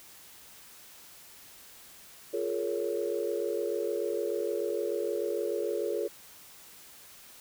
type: chord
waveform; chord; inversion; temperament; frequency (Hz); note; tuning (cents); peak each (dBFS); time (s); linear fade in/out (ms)
sine; Bb minor seventh; second; just; 349.6 / 419.5 / 466.2 / 559.4; F4 / Ab4 / Bb4 / Db5; +2 / +17 / 0 / +16; -35 / -32 / -34 / -35; 2.33-6.08; 10
effects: tanh soft clip ceiling -18 dBFS + white hiss -52 dBFS RMS until 7.4 s